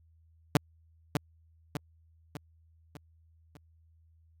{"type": "tone with echo", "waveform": "sawtooth", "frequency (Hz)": 146, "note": "D3", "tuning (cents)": -10, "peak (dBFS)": -15, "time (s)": [0.55, 0.57], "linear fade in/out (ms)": 2, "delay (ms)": 600, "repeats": 5, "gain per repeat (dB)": -6, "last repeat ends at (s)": 3.57, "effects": ["added 81 Hz sine -60 dBFS peak until 4.4 s", "AAC 64 kbps"]}